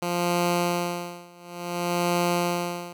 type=tone with tremolo; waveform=10% pulse; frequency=174.61 Hz; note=F3; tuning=in tune; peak=-13 dBFS; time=0.02-2.93 s; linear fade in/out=5 ms; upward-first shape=sine; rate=0.57 Hz; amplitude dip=95%; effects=none